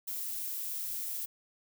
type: noise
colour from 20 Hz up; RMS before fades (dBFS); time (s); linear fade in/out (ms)
violet; -37; 0.07-1.26; 10
effects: none